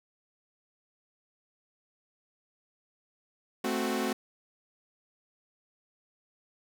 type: chord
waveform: sawtooth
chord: F# diminished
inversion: first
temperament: equal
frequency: 220 / 261.6 / 370 Hz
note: A3 / C4 / F#4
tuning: 0 / 0 / 0 cents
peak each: -29 dBFS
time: 3.64-4.13 s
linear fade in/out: 5 ms
effects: none